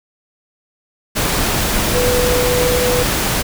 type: tone in noise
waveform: sine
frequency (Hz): 493.9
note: B4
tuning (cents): 0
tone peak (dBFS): -15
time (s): 1.93-3.04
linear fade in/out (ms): 20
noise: pink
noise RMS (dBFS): -17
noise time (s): 1.15-3.43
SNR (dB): -1
effects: none